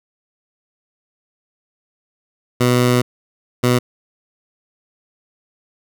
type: tone bursts at uneven times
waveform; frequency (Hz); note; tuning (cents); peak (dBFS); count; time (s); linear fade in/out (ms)
15% pulse; 123.5; B2; 0; -6; 2; 2.6-3.02 / 3.63-3.79; 10
effects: none